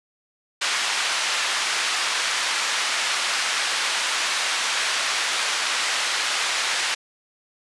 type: band-pass noise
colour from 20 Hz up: pink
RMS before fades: -24 dBFS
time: 0.61-6.95 s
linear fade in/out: 10 ms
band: 1300 to 6400 Hz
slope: 12 dB/octave
effects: resampled to 24000 Hz